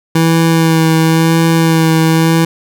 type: tone with vibrato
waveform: 25% pulse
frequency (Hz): 162.8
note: E3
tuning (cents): -21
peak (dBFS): -4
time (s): 0.15-2.45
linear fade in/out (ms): 5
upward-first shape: sine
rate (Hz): 0.96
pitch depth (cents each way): 19
effects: none

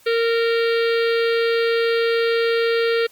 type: harmonic tone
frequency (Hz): 461.6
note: A#4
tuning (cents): -17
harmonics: 1 / 3 / 4 / 5 / 6 / 7 / 8 / 9 / 10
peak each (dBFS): -17 / -27 / -29 / -31 / -33 / -34 / -35 / -36 / -37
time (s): 0.06-3.07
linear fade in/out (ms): 10
effects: white hiss -52 dBFS RMS until 3.11 s + Opus 48 kbps

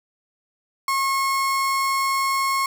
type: tone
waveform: 35% pulse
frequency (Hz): 1086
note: C#6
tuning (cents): -36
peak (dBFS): -18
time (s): 0.88-2.66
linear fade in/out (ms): 2
effects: none

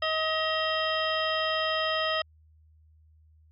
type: harmonic tone with a mistuned harmonic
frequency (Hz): 633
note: D#5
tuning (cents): +30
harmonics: 1 / 2 / 3 / 4 / 5 / 6 / 8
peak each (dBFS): -30 / -31 / -33 / -38 / -32 / -41 / -38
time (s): 0.02-2.22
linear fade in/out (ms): 5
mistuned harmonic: 4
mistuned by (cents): +130
effects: added 78 Hz sine -56 dBFS peak until 3.51 s

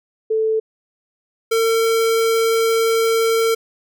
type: tone pair in turn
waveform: sine / square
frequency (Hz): 440 / 452.9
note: A4 / A#4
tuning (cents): 0 / -50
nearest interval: minor second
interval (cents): 50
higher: second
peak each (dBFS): -15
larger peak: neither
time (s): 0.3-0.6 / 1.51-3.55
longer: second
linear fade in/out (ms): 10
effects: none

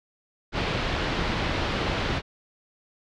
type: low-pass noise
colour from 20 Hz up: pink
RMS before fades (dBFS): -27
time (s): 0.52-2.22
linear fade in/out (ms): 50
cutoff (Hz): 4200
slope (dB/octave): 24
effects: none

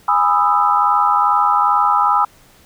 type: chord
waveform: sine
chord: E major seventh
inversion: first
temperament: just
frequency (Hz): 824.1 / 988.9 / 1236.1 / 1318.5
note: G#5 / B5 / D#6 / E6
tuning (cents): -14 / +2 / -12 / 0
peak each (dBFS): -17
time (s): 0.08-2.25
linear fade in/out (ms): 5
effects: pink hiss -49 dBFS RMS until 2.65 s

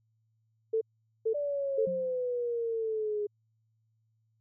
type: tone bursts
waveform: sine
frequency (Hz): 445.4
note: A4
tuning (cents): +21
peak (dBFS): -25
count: 3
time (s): 0.73-1.859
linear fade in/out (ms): 10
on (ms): 83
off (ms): 440
type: exponential sweep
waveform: sine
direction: down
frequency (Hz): 587.3 to 411.8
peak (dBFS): -29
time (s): 1.34-3.27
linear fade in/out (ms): 10
type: tone with exponential decay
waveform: sine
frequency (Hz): 181.3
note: F#3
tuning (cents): -35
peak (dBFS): -35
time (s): 1.87-2.29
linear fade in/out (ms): 2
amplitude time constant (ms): 91
effects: added 111 Hz sine -70 dBFS peak until 4.4 s

